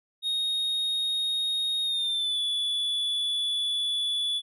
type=tone with pitch glide; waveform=triangle; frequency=3729 to 3439 Hz; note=A#7 to A7; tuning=0 to -40 cents; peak=-24 dBFS; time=0.22-4.42 s; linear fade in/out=50 ms; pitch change=-140 cents; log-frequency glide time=1.83-2.41 s; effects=none